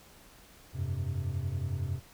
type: chord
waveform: triangle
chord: F suspended second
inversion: none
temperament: just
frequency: 87.31 / 98.22 / 130.96 Hz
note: F2 / G2 / C3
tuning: 0 / +4 / +2 cents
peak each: -33 dBFS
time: 0.73-2.01 s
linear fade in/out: 50 ms
effects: pink hiss -56 dBFS RMS until 2.13 s